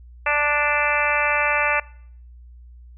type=harmonic tone; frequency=293.7 Hz; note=D4; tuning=in tune; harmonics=2 / 3 / 4 / 5 / 6 / 7 / 8 / 9; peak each=-26 / -26 / -26 / -26 / -26 / -26 / -26 / -26 dBFS; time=0.26-1.8 s; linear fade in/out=5 ms; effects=noise-tail reverb RT60 0.6 s tail -22 dB re dry + added 60 Hz sine -41 dBFS peak until 2.97 s